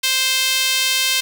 sawtooth tone with high-pass filter, 523.3 Hz, C5, in tune, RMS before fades -18 dBFS, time 0.03-1.21 s, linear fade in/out 10 ms, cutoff 3000 Hz, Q 1.5, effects none

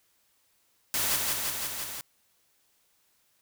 white noise with echo, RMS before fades -28 dBFS, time 0.94-1.16 s, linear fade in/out 0 ms, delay 170 ms, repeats 5, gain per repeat -2 dB, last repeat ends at 2.01 s, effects white hiss -69 dBFS RMS until 3.41 s

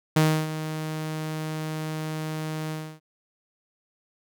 sawtooth tone with ADSR envelope, 156.3 Hz, D#3, 8 cents sharp, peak -12 dBFS, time 0.16-3 s, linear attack 6 ms, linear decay 300 ms, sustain -13 dB, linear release 290 ms, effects none

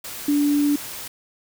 sine tone in noise, 290 Hz, D4, 22 cents flat, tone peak -16 dBFS, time 0.28-0.76 s, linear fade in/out 5 ms, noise white, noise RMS -34 dBFS, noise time 0.04-1.08 s, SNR +15 dB, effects none

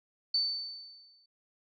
sine tone with exponential decay, 4529 Hz, C#8, 36 cents sharp, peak -24 dBFS, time 0.34-1.26 s, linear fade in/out 5 ms, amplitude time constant 200 ms, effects none

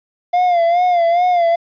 triangle tone with vibrato, 698.5 Hz, F5, in tune, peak -9 dBFS, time 0.33-1.56 s, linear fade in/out 10 ms, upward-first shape sine, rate 2.4 Hz, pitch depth 69 cents each way, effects resampled to 11025 Hz + 8-bit

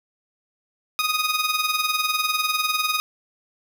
15% pulse tone with tremolo, 1244.5 Hz, D#6, in tune, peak -12 dBFS, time 0.99-3 s, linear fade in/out 0 ms, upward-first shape sine, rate 20 Hz, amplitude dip 65%, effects none

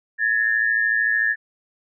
sine tone pair together, 1688 / 1801.4 Hz, G#6 / A6, +28 / +40 cents, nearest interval minor second, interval 112 cents, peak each -20 dBFS, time 0.18-1.36 s, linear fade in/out 50 ms, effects none

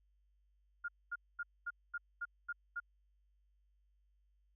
sine tone bursts, 1414 Hz, F6, 21 cents sharp, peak -37 dBFS, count 8, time 0.84-2.802 s, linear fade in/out 10 ms, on 44 ms, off 230 ms, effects added 50 Hz sine -70 dBFS peak until 4.55 s

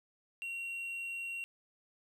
triangle tone, 2745 Hz, F7, 31 cents flat, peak -36 dBFS, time 0.42-1.44 s, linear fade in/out 0 ms, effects none

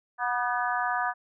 harmonic tone with a mistuned harmonic, 243.7 Hz, B3, 23 cents flat, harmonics 3 / 4 / 5 / 6 / 7, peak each -30 / -31 / -32 / -33 / -33 dBFS, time 0.18-1.14 s, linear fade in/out 50 ms, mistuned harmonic 6, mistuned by +54 cents, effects none

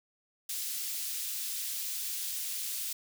white high-pass noise, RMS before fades -36 dBFS, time 0.49-2.93 s, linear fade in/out 5 ms, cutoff 3300 Hz, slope 12 dB/octave, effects none

